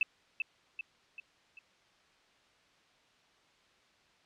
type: tone with echo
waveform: sine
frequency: 2637 Hz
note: E7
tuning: in tune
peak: -23 dBFS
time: 0.01-0.03 s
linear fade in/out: 2 ms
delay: 390 ms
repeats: 4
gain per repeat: -6 dB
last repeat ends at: 1.59 s
effects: white hiss -66 dBFS RMS until 4.25 s + low-pass 4000 Hz 12 dB/octave